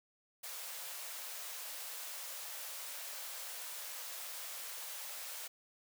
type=high-pass noise; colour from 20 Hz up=white; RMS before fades=-45 dBFS; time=0.43-5.48 s; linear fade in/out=10 ms; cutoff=470 Hz; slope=96 dB/octave; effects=none